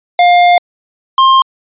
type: tone pair in turn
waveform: square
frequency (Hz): 706 / 1060.6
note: F5 / C6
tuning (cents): +19 / +23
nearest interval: perfect fifth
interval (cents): 704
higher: second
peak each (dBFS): -5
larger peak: neither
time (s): 0.19-0.58 / 1.18-1.42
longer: first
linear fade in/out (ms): 2
effects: resampled to 8000 Hz